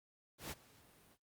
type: noise with ADSR envelope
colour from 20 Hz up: pink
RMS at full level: -43 dBFS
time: 0.38-1.18 s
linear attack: 130 ms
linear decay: 33 ms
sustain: -22 dB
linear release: 60 ms
effects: high-pass 60 Hz 12 dB/octave + Opus 48 kbps